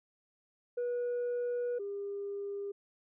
sine tone pair in turn, 485.5 / 402.1 Hz, B4 / G4, -30 / +44 cents, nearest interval minor third, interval 326 cents, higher first, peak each -29 / -35 dBFS, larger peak first, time 0.77-1.79 / 1.79-2.72 s, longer first, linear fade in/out 10 ms, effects tanh soft clip ceiling -30 dBFS

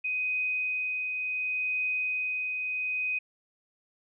sine tone with tremolo, 2505 Hz, D#7, 11 cents sharp, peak -26 dBFS, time 0.04-3.19 s, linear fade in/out 10 ms, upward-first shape triangle, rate 0.69 Hz, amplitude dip 35%, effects none

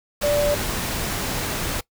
sine tone in noise, 584 Hz, D5, 10 cents flat, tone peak -17 dBFS, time 0.23-0.55 s, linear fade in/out 10 ms, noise pink, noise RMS -26 dBFS, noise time 0.21-1.81 s, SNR +6 dB, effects noise-tail reverb RT60 0.1 s tail -20 dB re dry

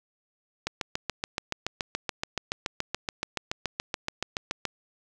click train, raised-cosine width 0.2 ms, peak -11 dBFS, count 29, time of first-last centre 0.67-4.653 s, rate 7.03 Hz, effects none

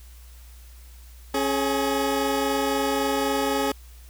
20% pulse tone pair together, 273.6 / 422.3 Hz, C#4 / G#4, -23 / +29 cents, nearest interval minor sixth, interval 752 cents, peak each -20 dBFS, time 1.34-3.72 s, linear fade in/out 5 ms, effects added 60 Hz sine -43 dBFS peak until 4.09 s + white hiss -54 dBFS RMS until 4.09 s

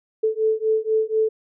sine beating tone pair, 436.4 / 440.5 Hz, A4 / A4, -14 / +2 cents, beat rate 4.1 Hz, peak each -21 dBFS, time 0.23-1.29 s, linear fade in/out 10 ms, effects none

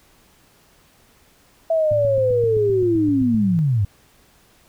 sine linear sweep, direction down, 661 to 92.7 Hz, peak -15 dBFS, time 1.7-3.85 s, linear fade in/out 5 ms
sine tone with pitch glide, 110 to 108.99 Hz, A2 to A2, 0 to -16 cents, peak -25 dBFS, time 1.91-3.59 s, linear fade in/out 0 ms, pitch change -16 cents, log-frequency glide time 2.23-3.07 s
click train, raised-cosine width 5 ms, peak -21 dBFS, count 12, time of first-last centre 1.92-3.347 s, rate 7.71 Hz
effects pink hiss -55 dBFS RMS until 4.68 s

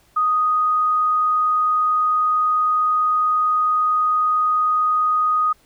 sine tone, 1244.5 Hz, D#6, in tune, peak -15 dBFS, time 0.16-5.53 s, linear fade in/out 10 ms, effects pink hiss -57 dBFS RMS until 5.65 s

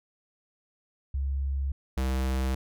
sine / square tone pair in turn, 68.4 / 65.38 Hz, C#2 / C2, -23 / -1 cents, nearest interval minor second, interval 78 cents, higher first, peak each -26 dBFS, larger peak neither, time 1.14-1.72 / 1.97-2.55 s, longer neither, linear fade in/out 5 ms, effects none

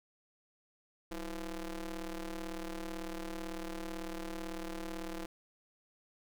sawtooth ring-modulated tone, 172 Hz, F3, 26 cents flat, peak -32 dBFS, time 1.11-5.26 s, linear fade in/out 5 ms, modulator 153 Hz, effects none

